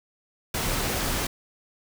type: noise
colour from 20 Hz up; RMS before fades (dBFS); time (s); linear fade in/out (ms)
pink; -27; 0.54-1.27; 5
effects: none